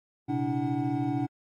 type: tone cluster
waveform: triangle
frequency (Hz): 120.6 / 134.2 / 287.5 / 322.2 / 747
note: B2 / C3 / D4 / E4 / F#5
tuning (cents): -41 / +44 / -37 / -39 / +16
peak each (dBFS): -33 / -32 / -27 / -32 / -34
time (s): 0.28-1.27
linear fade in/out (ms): 20
effects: AAC 48 kbps